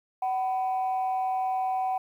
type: tone pair together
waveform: sine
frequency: 755 / 996.7 Hz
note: F#5 / B5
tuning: +35 / +16 cents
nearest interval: perfect fourth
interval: 481 cents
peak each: -24 / -35 dBFS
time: 0.22-1.98 s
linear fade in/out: 5 ms
effects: tanh soft clip ceiling -21 dBFS + 10-bit